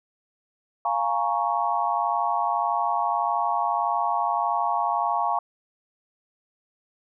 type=chord; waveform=sine; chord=Bb minor seventh; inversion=second; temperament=equal; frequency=698.5 / 830.6 / 932.3 / 1108.7 Hz; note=F5 / Ab5 / Bb5 / Db6; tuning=0 / 0 / 0 / 0 cents; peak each=-27 dBFS; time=0.85-5.39 s; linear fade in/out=2 ms; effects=none